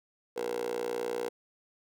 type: tone with high-pass filter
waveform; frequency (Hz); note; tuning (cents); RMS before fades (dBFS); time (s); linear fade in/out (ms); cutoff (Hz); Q
10% pulse; 59.8; A#1; +45; -34; 0.36-1.29; 10; 480; 8.3
effects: none